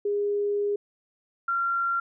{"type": "tone pair in turn", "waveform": "sine", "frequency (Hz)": [409.1, 1376], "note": ["G#4", "F6"], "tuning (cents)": [-26, -26], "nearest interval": "octave + major sixth", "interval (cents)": 2100, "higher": "second", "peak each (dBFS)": -23, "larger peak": "neither", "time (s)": [[0.05, 0.76], [1.48, 2]], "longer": "first", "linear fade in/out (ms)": 5, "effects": []}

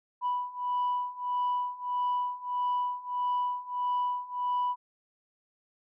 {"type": "beating tone pair", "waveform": "sine", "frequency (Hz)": [986, 987.6], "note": ["B5", "B5"], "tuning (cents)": [-3, 0], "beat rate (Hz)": 1.6, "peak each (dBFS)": [-31, -29], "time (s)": [0.21, 4.76], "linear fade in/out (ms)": 50, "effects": ["tanh soft clip ceiling -23 dBFS"]}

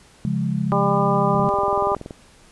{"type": "chord", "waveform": "sine", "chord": "Db major", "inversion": "none", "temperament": "equal", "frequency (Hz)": [138.59, 174.61, 207.7], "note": ["Db3", "F3", "Ab3"], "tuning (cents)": [0, 0, 0], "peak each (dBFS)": -24, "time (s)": [0.25, 1.49], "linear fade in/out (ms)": 0}
{"type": "harmonic tone", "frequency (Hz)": 199.9, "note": "G3", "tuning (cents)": 34, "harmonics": [2, 3, 4, 5, 6], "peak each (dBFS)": [-24, -24, -24, -24, -24], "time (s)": [0.72, 1.95], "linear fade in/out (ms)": 0}
{"type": "click train", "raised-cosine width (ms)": 2, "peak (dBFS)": -19, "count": 17, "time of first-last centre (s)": [1.35, 2.108], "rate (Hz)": 21.1}
{"effects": ["pink hiss -51 dBFS RMS until 2.51 s", "resampled to 24000 Hz"]}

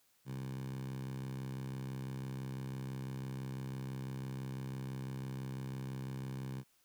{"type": "tone with high-pass filter", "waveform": "10% pulse", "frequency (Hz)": 66, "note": "C2", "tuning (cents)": 16, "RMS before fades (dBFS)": -42, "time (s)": [0.25, 6.64], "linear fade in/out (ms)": 50, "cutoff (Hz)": 140, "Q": 4.6, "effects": ["white hiss -72 dBFS RMS until 6.84 s"]}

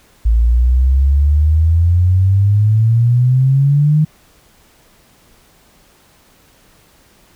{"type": "exponential sweep", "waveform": "sine", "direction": "up", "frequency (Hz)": [55, 155.56], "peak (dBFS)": -8, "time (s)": [0.25, 4.05], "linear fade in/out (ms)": 10, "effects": ["pink hiss -50 dBFS RMS until 7.35 s"]}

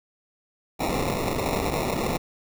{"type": "noise with sample-and-hold", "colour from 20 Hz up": "violet", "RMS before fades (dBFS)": -26, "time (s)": [0.79, 2.18], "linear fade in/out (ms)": 20, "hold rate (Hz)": 1575, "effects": []}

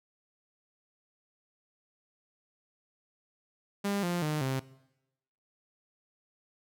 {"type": "tone with pitch steps", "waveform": "sawtooth", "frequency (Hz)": [201, 174.98, 152.33, 132.61], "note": ["G3", "F3", "D#3", "C3"], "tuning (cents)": [44, 4, -36, 24], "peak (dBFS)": -25, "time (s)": [3.84, 4.6], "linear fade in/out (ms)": 10, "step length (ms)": 190, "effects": ["noise-tail reverb RT60 0.9 s tail -20 dB re dry"]}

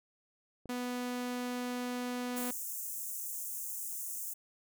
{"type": "click", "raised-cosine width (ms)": 2, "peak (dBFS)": -35, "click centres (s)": 0.657}
{"type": "tone", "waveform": "sawtooth", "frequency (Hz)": 246.9, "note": "B3", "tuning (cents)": 0, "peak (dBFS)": -31, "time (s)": [0.69, 2.51], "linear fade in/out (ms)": 5}
{"type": "high-pass noise", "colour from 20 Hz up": "white", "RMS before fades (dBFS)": -40, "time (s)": [2.36, 4.34], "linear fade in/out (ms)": 10, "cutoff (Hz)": 6400, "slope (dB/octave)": 48}
{"effects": []}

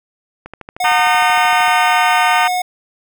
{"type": "click train", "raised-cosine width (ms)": 0.5, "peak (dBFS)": -16, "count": 17, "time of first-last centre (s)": [0.46, 1.681], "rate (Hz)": 13.1}
{"type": "tone", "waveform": "square", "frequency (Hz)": 727, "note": "F#5", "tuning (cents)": -31, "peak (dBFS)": -16, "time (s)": [0.8, 2.62], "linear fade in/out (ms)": 5}
{"type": "harmonic tone", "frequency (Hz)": 305.4, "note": "D#4", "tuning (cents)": -32, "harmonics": [3, 4, 5, 6, 7, 8, 9, 10], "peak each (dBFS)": [-16, -18, -20, -22, -23, -24, -25, -26], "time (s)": [0.84, 2.48], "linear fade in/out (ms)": 10}
{"effects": []}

